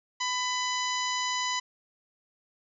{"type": "harmonic tone", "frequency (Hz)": 999, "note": "B5", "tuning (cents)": 20, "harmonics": [1, 2, 3, 4, 5, 6, 7], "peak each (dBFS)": [-31, -34, -36, -37, -38, -39, -39], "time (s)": [0.2, 1.6], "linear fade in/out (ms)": 10, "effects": []}